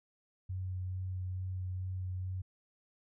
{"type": "tone with vibrato", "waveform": "sine", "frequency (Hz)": 92.5, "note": "F#2", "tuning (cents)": 0, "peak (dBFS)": -35, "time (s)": [0.49, 2.42], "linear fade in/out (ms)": 10, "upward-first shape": "sine", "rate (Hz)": 2.3, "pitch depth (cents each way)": 12, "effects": []}